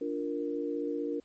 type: chord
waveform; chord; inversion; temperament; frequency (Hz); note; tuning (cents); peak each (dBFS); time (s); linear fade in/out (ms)
sine; Bb major; first; equal; 293.7 / 349.2 / 466.2; D4 / F4 / Bb4; 0 / 0 / 0; -34 / -37 / -34; 0.01-1.2; 5
effects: pink hiss -68 dBFS RMS until 1.24 s + MP3 32 kbps